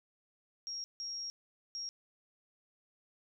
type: tone bursts at uneven times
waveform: sine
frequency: 5590 Hz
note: F8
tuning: 1 cent sharp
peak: -38 dBFS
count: 3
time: 0.67-0.84 / 1-1.3 / 1.75-1.89 s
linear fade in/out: 0 ms
effects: none